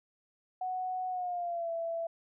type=tone with pitch glide; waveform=sine; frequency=740 to 666.9 Hz; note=F#5 to E5; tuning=0 to +20 cents; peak=-32 dBFS; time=0.61-2.07 s; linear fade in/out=5 ms; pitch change=-180 cents; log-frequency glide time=1.09-1.71 s; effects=none